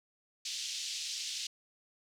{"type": "band-pass noise", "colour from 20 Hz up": "white", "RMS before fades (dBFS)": -39, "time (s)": [0.45, 1.47], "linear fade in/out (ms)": 5, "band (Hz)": [2900, 6200], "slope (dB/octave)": 24, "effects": []}